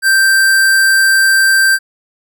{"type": "tone", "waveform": "square", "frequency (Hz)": 1568, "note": "G6", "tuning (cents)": 0, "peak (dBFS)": -8, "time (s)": [0.02, 1.79], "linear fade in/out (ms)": 50, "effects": []}